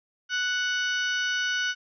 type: harmonic tone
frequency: 740 Hz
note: F#5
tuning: in tune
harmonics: 2 / 3 / 4 / 5 / 6 / 7 / 8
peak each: -26 / -39 / -31 / -40 / -41 / -43 / -38 dBFS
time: 0.29-1.75 s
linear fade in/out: 50 ms
effects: none